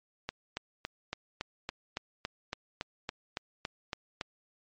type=click train; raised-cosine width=0.2 ms; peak=-16 dBFS; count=15; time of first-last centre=0.29-4.212 s; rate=3.57 Hz; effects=low-pass 5000 Hz 12 dB/octave + MP3 48 kbps